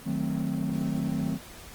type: chord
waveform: triangle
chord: D# diminished seventh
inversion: none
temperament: equal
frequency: 155.56 / 185 / 220 / 261.6 Hz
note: D#3 / F#3 / A3 / C4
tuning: 0 / 0 / 0 / 0 cents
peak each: -30 dBFS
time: 0.04-1.39 s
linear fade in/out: 50 ms
effects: pink hiss -46 dBFS RMS until 1.74 s + Opus 24 kbps